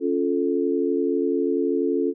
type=chord; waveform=sine; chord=Db augmented; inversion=none; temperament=equal with one note detuned; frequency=277.2 / 349.2 / 437.7 Hz; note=Db4 / F4 / A4; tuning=0 / 0 / -9 cents; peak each=-24 dBFS; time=0-2.14 s; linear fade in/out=50 ms; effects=none

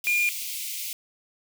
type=high-pass noise; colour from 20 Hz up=white; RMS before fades=-33 dBFS; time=0.04-0.93 s; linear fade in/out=2 ms; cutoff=2100 Hz; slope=96 dB/octave
type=tone; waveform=triangle; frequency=2415 Hz; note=D7; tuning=48 cents sharp; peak=-19 dBFS; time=0.07-0.29 s; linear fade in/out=0 ms
effects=none

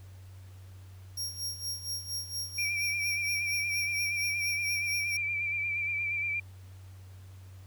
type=tone with tremolo; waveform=sawtooth; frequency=5588 Hz; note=F8; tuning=in tune; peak=-29 dBFS; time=1.17-5.17 s; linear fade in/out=5 ms; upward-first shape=sine; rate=4.3 Hz; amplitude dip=75%
type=tone with vibrato; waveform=sine; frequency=2349 Hz; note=D7; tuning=in tune; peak=-29 dBFS; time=2.58-6.4 s; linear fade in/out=5 ms; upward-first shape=sine; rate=8.5 Hz; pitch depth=38 cents each way
effects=added 94 Hz sine -46 dBFS peak until 7.66 s + pink hiss -61 dBFS RMS until 7.66 s

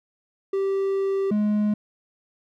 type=tone pair in turn; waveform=triangle; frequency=390.1 / 209.8 Hz; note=G4 / G#3; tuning=-8 / +18 cents; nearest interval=major seventh; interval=1074 cents; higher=first; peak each=-19 / -17 dBFS; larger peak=second; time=0.53-1.31 / 1.31-1.74 s; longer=first; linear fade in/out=5 ms; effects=none

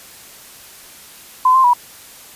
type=tone with pitch steps; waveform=sine; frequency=1021 / 1048 / 974 Hz; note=C6 / C6 / B5; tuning=-43 / +2 / -24 cents; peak=-8 dBFS; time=1.45-1.735 s; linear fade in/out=5 ms; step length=95 ms; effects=white hiss -40 dBFS RMS until 2.35 s + resampled to 32000 Hz

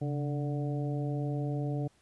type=harmonic tone with a mistuned harmonic; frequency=146.83 Hz; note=D3; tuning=in tune; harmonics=1 / 2 / 3 / 4 / 5; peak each=-31 / -37 / -41 / -43 / -45 dBFS; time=0.01-1.88 s; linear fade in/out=10 ms; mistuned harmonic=1; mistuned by=-90 cents; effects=pink hiss -67 dBFS RMS until 2.01 s + resampled to 24000 Hz

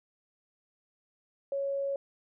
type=tone; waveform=sine; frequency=554.4 Hz; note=C#5; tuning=in tune; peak=-29 dBFS; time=1.52-1.96 s; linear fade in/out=2 ms; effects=none

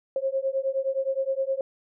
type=beating tone pair; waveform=sine; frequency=532 / 541.6 Hz; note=C5 / C#5; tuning=+29 / -40 cents; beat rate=9.6 Hz; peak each=-27 dBFS; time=0.16-1.61 s; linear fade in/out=2 ms; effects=none

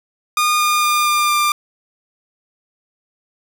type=tone with pitch steps; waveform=sawtooth; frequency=1220 / 1213 / 1206 / 1199 / 1192.1 Hz; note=D#6 / D#6 / D6 / D6 / D6; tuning=-34 / -44 / +46 / +36 / +26 cents; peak=-10 dBFS; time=0.37-1.52 s; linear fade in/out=2 ms; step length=230 ms; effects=none

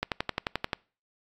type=click train; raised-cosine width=0.3 ms; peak=-11 dBFS; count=9; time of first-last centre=0.03-0.732 s; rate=11.4 Hz; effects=noise-tail reverb RT60 0.4 s tail -26 dB re dry + AAC 48 kbps

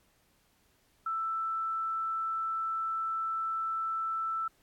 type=tone; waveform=sine; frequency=1325 Hz; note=E6; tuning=9 cents sharp; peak=-30 dBFS; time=1.06-4.48 s; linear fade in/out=5 ms; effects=pink hiss -69 dBFS RMS until 4.62 s + AAC 64 kbps

